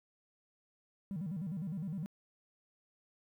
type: tone with vibrato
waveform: triangle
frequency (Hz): 174.61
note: F3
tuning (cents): 0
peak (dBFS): -33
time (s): 1.11-2.06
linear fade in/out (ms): 0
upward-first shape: square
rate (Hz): 9.8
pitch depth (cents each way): 210
effects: tanh soft clip ceiling -33 dBFS + 12-bit

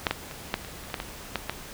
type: clicks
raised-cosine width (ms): 0.3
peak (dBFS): -6 / -8 / -23 / -8 / -25 / -27 / -27 / -12 / -15 / -10 / -11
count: 11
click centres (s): 0.068 / 0.11 / 0.312 / 0.541 / 0.648 / 0.838 / 0.901 / 0.942 / 1.001 / 1.357 / 1.496
effects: pink hiss -42 dBFS RMS until 1.73 s

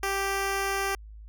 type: tone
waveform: 10% pulse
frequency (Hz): 392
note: G4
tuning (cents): 0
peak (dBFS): -18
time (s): 0.03-0.95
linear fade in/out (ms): 2
effects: added 53 Hz sine -42 dBFS peak until 1.28 s

